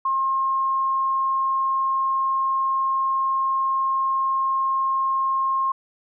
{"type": "tone", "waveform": "sine", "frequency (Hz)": 1069, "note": "C6", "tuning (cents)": 37, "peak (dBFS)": -19, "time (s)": [0.05, 5.72], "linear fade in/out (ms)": 5, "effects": []}